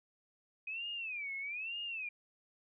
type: tone with vibrato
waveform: sine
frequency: 2489 Hz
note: D#7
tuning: in tune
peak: -38 dBFS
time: 0.67-2.09 s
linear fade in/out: 5 ms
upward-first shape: sine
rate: 1.1 Hz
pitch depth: 230 cents each way
effects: none